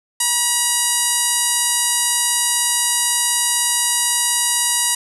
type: tone with low-pass filter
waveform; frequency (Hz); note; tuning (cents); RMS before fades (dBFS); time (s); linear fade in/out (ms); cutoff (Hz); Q
5% pulse; 961; B5; -48; -18; 0.2-4.95; 5; 10000; 2.9
effects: none